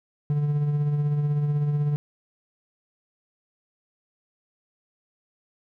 triangle tone with tremolo, 146.83 Hz, D3, in tune, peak -17 dBFS, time 0.3-1.96 s, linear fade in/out 0 ms, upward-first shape triangle, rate 16 Hz, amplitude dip 45%, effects none

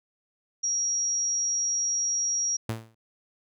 sine tone, 5670 Hz, F8, 25 cents sharp, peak -24 dBFS, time 0.63-2.57 s, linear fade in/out 10 ms
sawtooth tone with exponential decay, 112.5 Hz, A2, 39 cents sharp, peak -22 dBFS, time 2.69-2.95 s, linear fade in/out 5 ms, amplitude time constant 56 ms
effects none

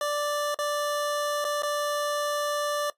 25% pulse tone with dropouts, 587 Hz, D5, 1 cent flat, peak -22 dBFS, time 0.01-2.9 s, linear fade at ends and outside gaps 2 ms, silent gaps 0.545-0.588 / 1.444-1.449 / 1.622-1.632 s, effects noise-tail reverb RT60 0.1 s tail -17 dB re dry + resampled to 32000 Hz

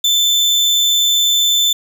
35% pulse tone, 3532 Hz, A7, 6 cents sharp, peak -9 dBFS, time 0.04-1.73 s, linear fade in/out 5 ms, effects none

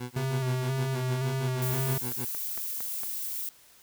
20% pulse tone with tremolo, 123.7 Hz, B2, 3 cents sharp, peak -28 dBFS, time 0-2.25 s, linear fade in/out 5 ms, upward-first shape sine, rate 6.4 Hz, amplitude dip 100%
square tone with vibrato, 130.8 Hz, C3, in tune, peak -28 dBFS, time 0.16-1.98 s, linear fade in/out 5 ms, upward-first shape square, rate 1.9 Hz, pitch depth 33 cents each way
violet noise, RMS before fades -34 dBFS, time 1.62-3.49 s, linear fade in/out 2 ms
click train, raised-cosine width 0.5 ms, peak -27 dBFS, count 6, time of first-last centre 1.89-3.034 s, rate 4.37 Hz
effects white hiss -57 dBFS RMS until 3.82 s

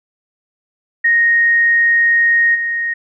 sine tone with level steps, 1864.7 Hz, A#6, in tune, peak -9 / -16 dBFS, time 1.04-2.94 s, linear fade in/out 10 ms, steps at 2.54 s, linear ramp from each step 20 ms, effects none

